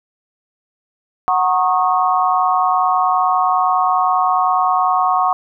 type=chord; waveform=sine; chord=D# minor seventh; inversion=first; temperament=equal with one note detuned; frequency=740 / 932.3 / 1094.7 / 1244.5 Hz; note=F#5 / A#5 / C#6 / D#6; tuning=0 / 0 / -22 / 0 cents; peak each=-16 / -22 / -16 / -22 dBFS; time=1.28-5.33 s; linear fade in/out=0 ms; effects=none